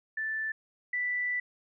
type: tone pair in turn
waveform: sine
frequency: 1760 / 1975.5 Hz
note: A6 / B6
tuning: 0 / 0 cents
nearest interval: major second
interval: 200 cents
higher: second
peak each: -30 / -28 dBFS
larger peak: second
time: 0.17-0.52 / 0.93-1.4 s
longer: second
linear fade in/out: 5 ms
effects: none